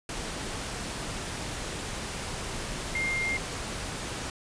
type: tone in noise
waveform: sine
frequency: 2114 Hz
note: C7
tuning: 17 cents sharp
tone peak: -27 dBFS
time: 2.95-3.37 s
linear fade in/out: 2 ms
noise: pink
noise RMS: -35 dBFS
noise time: 0.09-4.3 s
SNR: +5 dB
effects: resampled to 22050 Hz